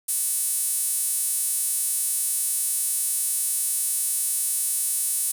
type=tone with high-pass filter; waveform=sawtooth; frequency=370 Hz; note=F#4; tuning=in tune; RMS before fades=-25 dBFS; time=0.08-5.32 s; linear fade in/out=10 ms; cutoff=9700 Hz; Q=3; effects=8-bit